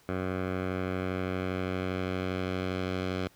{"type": "tone with low-pass filter sweep", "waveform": "10% pulse", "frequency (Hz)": 92.5, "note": "F#2", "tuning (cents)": 0, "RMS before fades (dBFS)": -32, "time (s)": [0.09, 3.27], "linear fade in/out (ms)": 0, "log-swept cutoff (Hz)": [1800, 3800], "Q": 1.1, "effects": ["pink hiss -61 dBFS RMS until 3.35 s", "high-pass 60 Hz 12 dB/octave"]}